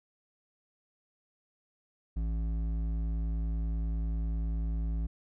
sine tone with hard clipping, 55.1 Hz, A1, 3 cents sharp, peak -31 dBFS, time 2.16-5.07 s, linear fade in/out 10 ms, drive 9 dB, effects none

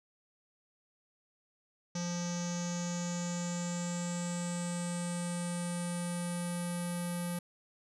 square tone with low-pass filter sweep, 174.61 Hz, F3, in tune, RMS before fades -36 dBFS, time 1.95-7.39 s, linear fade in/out 5 ms, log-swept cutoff 6000 to 11000 Hz, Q 8.1, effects none

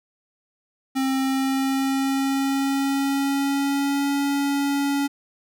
square tone with pitch glide, 266.2 to 281.1 Hz, C4 to C#4, +30 to +24 cents, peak -21 dBFS, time 0.95-5.08 s, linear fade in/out 20 ms, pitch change +94 cents, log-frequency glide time 1.19-4.11 s, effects none

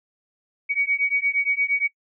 sine beating tone pair, 2249 / 2257.6 Hz, C#7 / C#7, +24 / +31 cents, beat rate 8.6 Hz, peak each -23 dBFS, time 0.69-1.88 s, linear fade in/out 20 ms, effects noise-tail reverb RT60 0.1 s tail -21 dB re dry

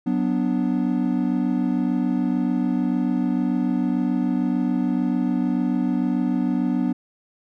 triangle chord, B minor, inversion second, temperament equal, 185 / 246.9 / 293.7 Hz, F#3 / B3 / D4, 0 / 0 / 0 cents, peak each -23 / -20 / -23 dBFS, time 0.06-6.93 s, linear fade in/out 10 ms, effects none

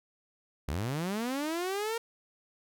sawtooth linear sweep, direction up, 62.7 to 467.9 Hz, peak -27 dBFS, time 0.68-1.98 s, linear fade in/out 5 ms, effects none

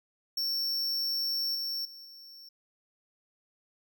square tone with level steps, 5450 Hz, F8, 43 cents flat, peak -29 / -32 / -46 / -48 dBFS, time 0.37-2.49 s, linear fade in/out 5 ms, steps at 1.55 / 1.85 / 2.05 s, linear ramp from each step 2 ms, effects none

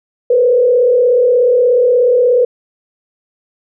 sine tone with frequency modulation, 492.7 Hz, B4, 4 cents flat, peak -7 dBFS, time 0.3-2.45 s, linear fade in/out 5 ms, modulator 36.7 Hz, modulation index 0.7, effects none

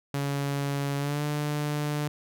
sawtooth tone with pitch glide, 141 to 148.1 Hz, C#3 to D3, +30 to +15 cents, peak -23 dBFS, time 0.14-2.08 s, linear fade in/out 2 ms, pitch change +85 cents, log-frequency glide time 0.97-1.23 s, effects none

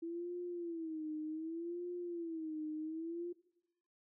sine tone with vibrato, 329.8 Hz, E4, 1 cent sharp, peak -39 dBFS, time 0.02-3.33 s, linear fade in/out 10 ms, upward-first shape sine, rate 0.66 Hz, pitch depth 120 cents each way, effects noise-tail reverb RT60 0.9 s tail -20 dB re dry

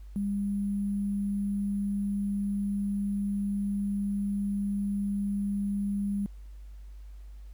sine tone with sample-and-hold, 200.9 Hz, G3, 43 cents sharp, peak -27 dBFS, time 0.16-6.26 s, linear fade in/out 0 ms, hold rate 11025 Hz, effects added 50 Hz sine -42 dBFS peak until 7.53 s + pink hiss -67 dBFS RMS until 7.53 s

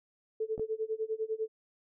sine tone with tremolo, 439.8 Hz, A4, 1 cent flat, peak -28 dBFS, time 0.4-1.48 s, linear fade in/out 5 ms, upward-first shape sine, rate 10 Hz, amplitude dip 95%
clicks, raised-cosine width 2 ms, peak -27 dBFS, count 2, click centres 0.579 / 0.596 s
effects none

